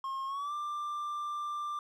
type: tone with pitch glide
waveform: triangle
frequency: 1074 to 1184.8 Hz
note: C6 to D6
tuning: +45 to +15 cents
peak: -32 dBFS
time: 0.04-1.79 s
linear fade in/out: 2 ms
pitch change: +170 cents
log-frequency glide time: 0.26-0.53 s
effects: none